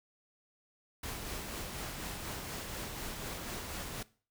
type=noise with tremolo; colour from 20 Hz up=pink; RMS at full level=-40 dBFS; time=1.03-4.03 s; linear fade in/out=5 ms; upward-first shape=sine; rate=4.1 Hz; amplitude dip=30%; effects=noise-tail reverb RT60 0.4 s tail -20 dB re dry